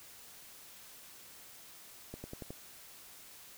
accelerating click train, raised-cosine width 2 ms, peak -29 dBFS, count 5, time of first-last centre 2.14-2.505 s, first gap 100 ms, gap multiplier 0.94, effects white hiss -54 dBFS RMS until 3.57 s

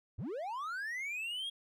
triangle linear sweep, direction up, 67.7 to 3322 Hz, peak -35 dBFS, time 0.18-1.5 s, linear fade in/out 10 ms, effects none

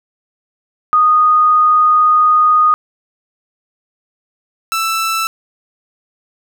sine / sawtooth tone pair in turn, 1237 / 1324.7 Hz, D#6 / E6, -10 / +8 cents, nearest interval minor second, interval 118 cents, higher second, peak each -7 / -11 dBFS, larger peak first, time 0.93-2.74 / 4.72-5.27 s, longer first, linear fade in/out 0 ms, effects none

